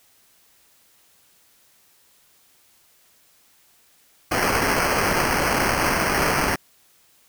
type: noise with sample-and-hold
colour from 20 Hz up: white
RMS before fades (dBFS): -21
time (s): 4.31-6.56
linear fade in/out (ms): 10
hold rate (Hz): 3675
effects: white hiss -58 dBFS RMS until 7.28 s